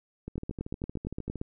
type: two click trains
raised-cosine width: 3 ms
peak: -20 / -24 dBFS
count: 10 / 15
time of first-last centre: 0.38-1.414 / 0.28-1.357 s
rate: 8.7 / 13 Hz
effects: none